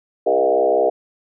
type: tone with frequency modulation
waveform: sine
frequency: 548 Hz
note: C#5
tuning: 20 cents flat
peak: -13 dBFS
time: 0.26-0.9 s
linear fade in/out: 10 ms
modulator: 64.9 Hz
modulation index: 2.6
effects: none